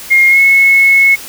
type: tone with pitch glide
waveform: sine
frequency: 2134 to 2189 Hz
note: C7 to C#7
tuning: +34 to -22 cents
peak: -4 dBFS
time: 0.1-1.16 s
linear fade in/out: 20 ms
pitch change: +44 cents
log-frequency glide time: 0.28-0.4 s
effects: white hiss -29 dBFS RMS until 1.28 s